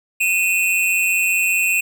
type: tone pair together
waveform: square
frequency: 2500 / 2685 Hz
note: D#7 / E7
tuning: +8 / +31 cents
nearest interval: minor second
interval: 123 cents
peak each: -19 dBFS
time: 0.2-1.81 s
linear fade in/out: 10 ms
effects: none